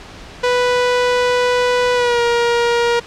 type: tone with pitch glide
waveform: sawtooth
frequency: 493.9 to 473 Hz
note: B4 to A#4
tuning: 0 to +25 cents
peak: -9 dBFS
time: 0.43-3 s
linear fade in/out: 10 ms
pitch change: -75 cents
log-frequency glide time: 1.94-2.21 s
effects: pink hiss -36 dBFS RMS until 3.06 s + low-pass 5000 Hz 12 dB/octave